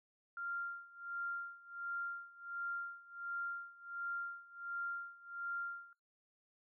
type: tone with tremolo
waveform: sine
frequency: 1391 Hz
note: F6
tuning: 7 cents flat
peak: -37 dBFS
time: 0.37-5.93 s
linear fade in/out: 2 ms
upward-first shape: sine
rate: 1.4 Hz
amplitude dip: 90%
effects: noise-tail reverb RT60 0.2 s tail -21 dB re dry